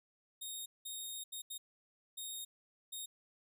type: tone bursts at uneven times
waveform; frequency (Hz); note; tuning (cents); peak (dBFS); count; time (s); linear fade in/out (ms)
15% pulse; 3713; A#7; -8; -35; 6; 0.41-0.66 / 0.85-1.24 / 1.32-1.42 / 1.5-1.58 / 2.17-2.45 / 2.92-3.06; 10
effects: none